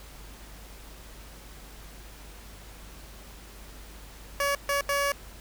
15% pulse tone bursts at uneven times, 565 Hz, C#5, 33 cents sharp, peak -18 dBFS, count 3, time 4.4-4.55 / 4.69-4.81 / 4.89-5.12 s, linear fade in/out 2 ms, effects added 50 Hz sine -46 dBFS peak until 5.4 s + pink hiss -49 dBFS RMS until 5.4 s

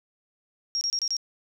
sine tone bursts, 5588 Hz, F8, in tune, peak -24 dBFS, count 5, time 0.75-1.167 s, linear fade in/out 0 ms, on 61 ms, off 28 ms, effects none

